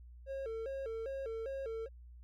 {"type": "tone with vibrato", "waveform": "triangle", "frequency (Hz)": 493.9, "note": "B4", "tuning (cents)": 0, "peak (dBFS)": -36, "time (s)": [0.26, 1.89], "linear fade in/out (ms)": 50, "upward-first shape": "square", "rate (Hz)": 2.5, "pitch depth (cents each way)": 160, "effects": ["added 60 Hz sine -51 dBFS peak until 2.23 s"]}